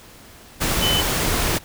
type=tone in noise; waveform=sine; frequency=3021 Hz; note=F#7; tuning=35 cents sharp; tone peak=-19 dBFS; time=0.81-1.02 s; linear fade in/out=20 ms; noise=pink; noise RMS=-21 dBFS; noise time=0.6-1.59 s; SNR=-1 dB; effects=pink hiss -45 dBFS RMS until 1.64 s